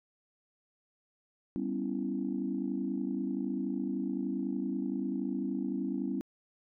sine chord, C# half-diminished seventh, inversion second, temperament equal with one note detuned, 196 / 246.9 / 277.2 / 330.8 Hz, G3 / B3 / C#4 / E4, 0 / 0 / 0 / +6 cents, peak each -36 / -36 / -35 / -38 dBFS, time 1.56-6.21 s, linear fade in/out 0 ms, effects tanh soft clip ceiling -21 dBFS

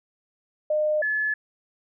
sine tone pair in turn, 609 / 1718.4 Hz, D#5 / A6, -37 / -41 cents, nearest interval octave + tritone, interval 1796 cents, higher second, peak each -20 / -22 dBFS, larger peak first, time 0.7-1.02 / 1.02-1.34 s, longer neither, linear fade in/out 5 ms, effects none

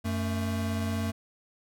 square tone pair together, 92.9 / 222.7 Hz, F#2 / A3, +7 / +21 cents, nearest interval octave + minor third, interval 1514 cents, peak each -31 / -32 dBFS, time 0.04-1.12 s, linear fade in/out 20 ms, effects none

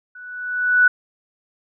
sine tone with level ramp, 1481 Hz, F#6, 1 cent sharp, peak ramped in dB -37 to -8 dBFS, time 0.15-0.88 s, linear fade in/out 5 ms, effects none

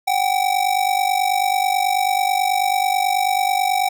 square ring-modulated tone, 766 Hz, G5, 40 cents flat, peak -14 dBFS, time 0.07-3.89 s, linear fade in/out 10 ms, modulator 24.6 Hz, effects none

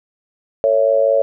sine tone with amplitude modulation, 557 Hz, C#5, 8 cents sharp, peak -7 dBFS, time 0.64-1.22 s, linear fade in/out 0 ms, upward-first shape sine, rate 105 Hz, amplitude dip 90%, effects none

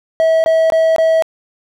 triangle tone bursts, 647 Hz, E5, 32 cents flat, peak -7 dBFS, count 4, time 0.2-1.223 s, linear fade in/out 0 ms, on 240 ms, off 21 ms, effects none

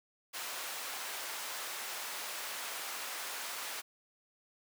pink high-pass noise, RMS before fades -41 dBFS, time 0.33-3.82 s, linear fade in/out 20 ms, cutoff 850 Hz, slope 12 dB/octave, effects none

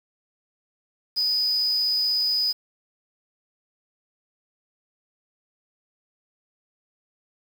triangle tone with amplitude modulation, 4978 Hz, D#8, in tune, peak -16 dBFS, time 1.16-2.53 s, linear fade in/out 20 ms, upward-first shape sine, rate 237 Hz, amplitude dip 55%, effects tanh soft clip ceiling -14 dBFS + 7-bit

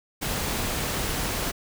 pink noise, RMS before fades -28 dBFS, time 0.21-1.52 s, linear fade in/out 20 ms, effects none

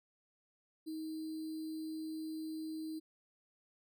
sine tone with sample-and-hold, 315.7 Hz, D#4, 25 cents sharp, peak -39 dBFS, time 0.86-3 s, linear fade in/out 20 ms, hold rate 4410 Hz, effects none

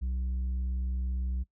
sine tone with tanh clipping, 63 Hz, B1, 35 cents sharp, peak -30 dBFS, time 0.01-1.44 s, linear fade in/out 20 ms, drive 5 dB, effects noise-tail reverb RT60 0.1 s tail -20 dB re dry

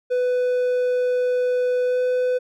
triangle tone with pitch glide, 498 to 501.8 Hz, B4 to B4, +14 to +28 cents, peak -16 dBFS, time 0.1-2.39 s, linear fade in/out 20 ms, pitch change +14 cents, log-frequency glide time 1.85-2 s, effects none

